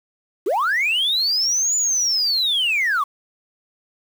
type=linear two-way sweep; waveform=sine; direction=up then down; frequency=320.5 to 7040 to 1072 Hz; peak=-15 dBFS; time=0.46-3.04 s; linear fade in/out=10 ms; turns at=1.76 s; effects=tanh soft clip ceiling -15 dBFS + 7-bit